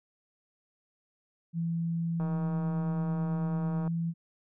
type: tone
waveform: sine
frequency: 167.1 Hz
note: E3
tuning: 24 cents sharp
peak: -28 dBFS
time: 1.53-4.14 s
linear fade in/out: 50 ms
type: click train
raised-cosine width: 1 ms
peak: -28 dBFS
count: 266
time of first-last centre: 2.2-3.877 s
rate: 158 Hz
effects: none